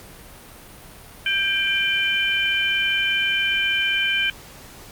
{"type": "tone cluster", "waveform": "sine", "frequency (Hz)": [1582, 2376, 3059], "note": ["G6", "D7", "G7"], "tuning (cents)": [15, 20, -43], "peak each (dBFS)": [-24, -22, -23], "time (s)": [1.26, 4.3], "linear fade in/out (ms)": 2, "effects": ["pink hiss -43 dBFS RMS until 4.91 s", "Opus 48 kbps"]}